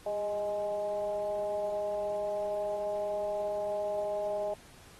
sine tone with frequency modulation, 621 Hz, D#5, 3 cents flat, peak -30 dBFS, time 0.06-4.54 s, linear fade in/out 5 ms, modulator 213 Hz, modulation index 0.65, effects pink hiss -56 dBFS RMS until 4.99 s + AAC 32 kbps

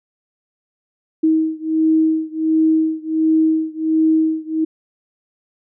sine beating tone pair, 317 / 318.4 Hz, D#4 / D#4, +32 / +40 cents, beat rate 1.4 Hz, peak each -16 / -17 dBFS, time 1.23-4.65 s, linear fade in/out 10 ms, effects none

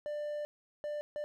triangle tone bursts at uneven times, 593 Hz, D5, 17 cents sharp, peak -33 dBFS, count 3, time 0.06-0.45 / 0.84-1.01 / 1.16-1.24 s, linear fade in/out 0 ms, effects none

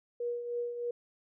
sine tone with tremolo, 479.2 Hz, A#4, 48 cents sharp, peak -30 dBFS, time 0.2-0.91 s, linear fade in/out 5 ms, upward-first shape triangle, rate 3.2 Hz, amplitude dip 60%, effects none

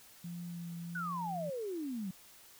sine tone with vibrato, 171.7 Hz, F3, 29 cents flat, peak -40 dBFS, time 0.24-1.5 s, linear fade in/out 5 ms, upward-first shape triangle, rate 1.4 Hz, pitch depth 23 cents each way
sine exponential sweep, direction down, 1527 to 179 Hz, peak -36 dBFS, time 0.95-2.11 s, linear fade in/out 5 ms
effects white hiss -58 dBFS RMS until 2.59 s

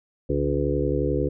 harmonic tone with a mistuned harmonic, 71.3 Hz, C#2, 49 cents sharp, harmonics 1 / 2 / 4 / 5 / 6 / 7, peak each -28 / -28 / -28 / -28 / -28 / -28 dBFS, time 0.29-1.29 s, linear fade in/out 10 ms, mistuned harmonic 1, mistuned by -78 cents, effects none

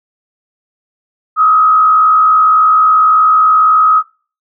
sine tone with frequency modulation, 1267 Hz, D#6, 31 cents sharp, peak -5 dBFS, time 1.36-4.03 s, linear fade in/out 50 ms, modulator 61.8 Hz, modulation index 0.54, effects noise-tail reverb RT60 0.4 s tail -24 dB re dry

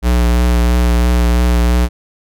square tone with vibrato, 60 Hz, B1, 49 cents flat, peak -10 dBFS, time 0.02-1.89 s, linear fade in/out 50 ms, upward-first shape triangle, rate 3 Hz, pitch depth 28 cents each way, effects none

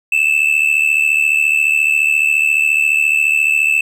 triangle tone with amplitude modulation, 2635 Hz, E7, 1 cent flat, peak -6 dBFS, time 0.12-3.81 s, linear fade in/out 5 ms, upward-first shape sine, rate 74.4 Hz, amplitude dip 75%, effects none

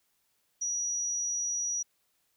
sine tone, 5810 Hz, F#8, 32 cents flat, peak -29 dBFS, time 0.61-1.83 s, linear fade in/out 10 ms, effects white hiss -74 dBFS RMS until 2.36 s

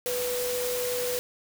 sine tone in noise, 493.9 Hz, B4, in tune, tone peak -28 dBFS, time 0.06-1.19 s, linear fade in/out 0 ms, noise white, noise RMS -33 dBFS, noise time 0.06-1.19 s, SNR +2 dB, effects none

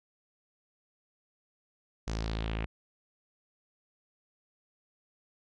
sawtooth tone with low-pass filter sweep, 55 Hz, A1, in tune, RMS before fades -34 dBFS, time 2.07-2.66 s, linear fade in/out 10 ms, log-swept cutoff 6300 to 2400 Hz, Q 2.6, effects none

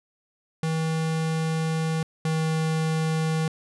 square tone pair in turn, 160.4 / 159.29 Hz, E3 / D#3, -47 / +41 cents, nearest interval unison, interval 12 cents, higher first, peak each -24 / -23 dBFS, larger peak second, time 0.63-2.03 / 2.25-3.48 s, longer first, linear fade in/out 2 ms, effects resampled to 24000 Hz

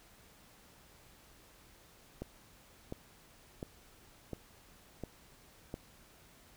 click train, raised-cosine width 2 ms, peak -26 dBFS, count 6, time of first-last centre 2.22-5.741 s, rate 1.42 Hz, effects pink hiss -61 dBFS RMS until 6.56 s

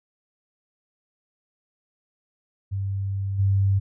sine tone with level steps, 98 Hz, G2, in tune, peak -24 / -17 dBFS, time 2.71-3.8 s, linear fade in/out 20 ms, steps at 3.38 s, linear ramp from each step 20 ms, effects none

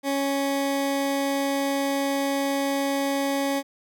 20% pulse tone, 277.2 Hz, C#4, in tune, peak -18 dBFS, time 0.03-3.63 s, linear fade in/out 50 ms, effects none

